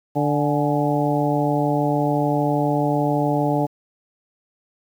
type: harmonic tone with a mistuned harmonic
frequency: 146.83 Hz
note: D3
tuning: in tune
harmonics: 1 / 2 / 3 / 4 / 5 / 6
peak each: -23 / -22 / -27 / -25 / -26 / -26 dBFS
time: 0.15-3.67 s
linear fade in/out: 20 ms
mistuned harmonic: 6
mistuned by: -70 cents
effects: 8-bit